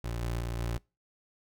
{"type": "tone with level steps", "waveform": "25% pulse", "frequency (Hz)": 58.27, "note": "A#1", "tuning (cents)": 0, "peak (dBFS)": [-29, -27, -29, -27], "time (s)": [0.04, 0.78], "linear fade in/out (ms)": 5, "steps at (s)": [0.22, 0.4, 0.59], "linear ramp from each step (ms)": 5, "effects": ["noise-tail reverb RT60 0.3 s tail -26 dB re dry"]}